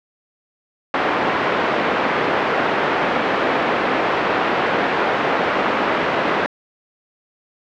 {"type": "band-pass noise", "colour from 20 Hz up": "pink", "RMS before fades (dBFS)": -19, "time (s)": [0.94, 6.46], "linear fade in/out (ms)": 0, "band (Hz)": [350, 2000], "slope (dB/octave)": 12, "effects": ["low-pass 4000 Hz 12 dB/octave"]}